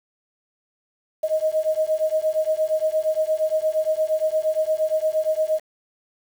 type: beating tone pair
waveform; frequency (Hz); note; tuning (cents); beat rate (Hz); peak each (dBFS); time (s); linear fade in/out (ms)
sine; 622.3 / 630.9; D#5 / D#5; 0 / +24; 8.6; -22; 1.23-5.6; 10
effects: 7-bit